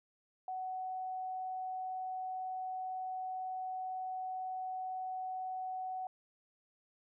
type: tone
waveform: sine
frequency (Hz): 747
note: F#5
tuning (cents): +16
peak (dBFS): -37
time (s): 0.48-6.07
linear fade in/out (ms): 2
effects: none